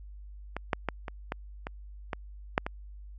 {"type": "clicks", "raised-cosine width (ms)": 0.5, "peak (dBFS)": [-18, -10, -13, -21, -16, -20, -16, -8, -17], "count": 9, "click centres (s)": [0.566, 0.732, 0.887, 1.082, 1.321, 1.669, 2.132, 2.579, 2.665], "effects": ["added 50 Hz sine -43 dBFS peak until 3.18 s"]}